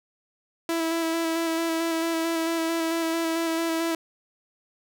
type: tone with vibrato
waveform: sawtooth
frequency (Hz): 329.2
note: E4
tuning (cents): -2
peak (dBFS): -20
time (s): 0.69-3.95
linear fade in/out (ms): 2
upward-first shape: square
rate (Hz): 4.5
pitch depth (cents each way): 16
effects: none